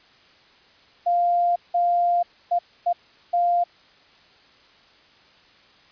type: tone bursts at uneven times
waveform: sine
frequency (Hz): 698.5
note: F5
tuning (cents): 0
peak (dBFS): -17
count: 5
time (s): 1.06-1.56 / 1.74-2.23 / 2.51-2.59 / 2.86-2.93 / 3.33-3.64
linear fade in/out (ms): 10
effects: white hiss -54 dBFS RMS until 5.91 s + resampled to 11025 Hz